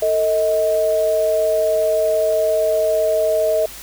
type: tone pair together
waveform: sine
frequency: 447.1 / 632.3 Hz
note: A4 / D#5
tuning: +28 / +28 cents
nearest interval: tritone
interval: 600 cents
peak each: -21 / -15 dBFS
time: 0.02-3.66 s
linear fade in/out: 5 ms
effects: added 50 Hz sine -44 dBFS peak until 3.82 s + white hiss -36 dBFS RMS until 3.82 s